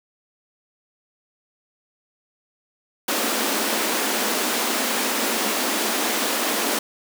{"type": "high-pass noise", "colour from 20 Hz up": "pink", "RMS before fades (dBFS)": -23, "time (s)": [3.08, 6.79], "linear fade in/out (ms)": 5, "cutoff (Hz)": 210, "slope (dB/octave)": 96, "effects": []}